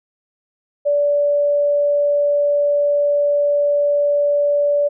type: tone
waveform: sine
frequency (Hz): 579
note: D5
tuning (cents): -25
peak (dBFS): -13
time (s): 0.85-4.89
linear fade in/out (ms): 20
effects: none